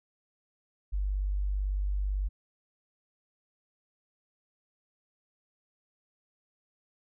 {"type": "tone", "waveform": "sine", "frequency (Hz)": 49, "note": "G1", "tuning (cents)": 0, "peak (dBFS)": -27, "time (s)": [0.92, 2.29], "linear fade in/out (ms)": 20, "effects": []}